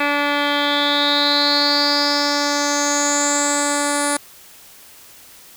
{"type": "tone with low-pass filter sweep", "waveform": "10% pulse", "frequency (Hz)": 288.8, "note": "D4", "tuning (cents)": -29, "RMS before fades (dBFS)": -18, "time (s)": [0, 4.17], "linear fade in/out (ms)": 5, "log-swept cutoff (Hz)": [2700, 9600], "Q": 9, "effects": ["white hiss -44 dBFS RMS until 5.56 s"]}